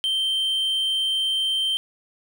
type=tone; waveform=triangle; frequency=3128 Hz; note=G7; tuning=4 cents flat; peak=-19 dBFS; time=0.04-1.77 s; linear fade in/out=0 ms; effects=none